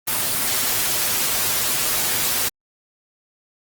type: noise with comb filter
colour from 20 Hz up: white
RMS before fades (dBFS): -21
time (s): 0.07-2.49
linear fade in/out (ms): 10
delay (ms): 8.1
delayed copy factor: +0.5
effects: Opus 24 kbps